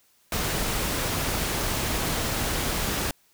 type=noise; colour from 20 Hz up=pink; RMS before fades=-27 dBFS; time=0.32-3.11 s; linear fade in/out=2 ms; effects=white hiss -63 dBFS RMS until 3.33 s